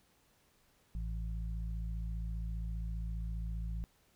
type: harmonic tone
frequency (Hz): 55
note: A1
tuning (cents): 0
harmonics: 1 / 2 / 3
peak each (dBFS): -36 / -46 / -46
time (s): 0.95-3.84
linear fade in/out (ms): 0
effects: pink hiss -70 dBFS RMS until 4.15 s